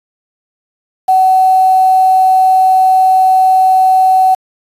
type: tone with quantisation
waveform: sine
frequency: 753 Hz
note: F#5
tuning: 30 cents sharp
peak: -5 dBFS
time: 1.08-4.35 s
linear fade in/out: 10 ms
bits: 5
effects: resampled to 32000 Hz